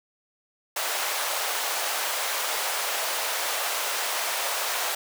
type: high-pass noise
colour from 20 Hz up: pink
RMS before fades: -28 dBFS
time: 0.76-4.95 s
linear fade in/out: 5 ms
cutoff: 580 Hz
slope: 24 dB/octave
effects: none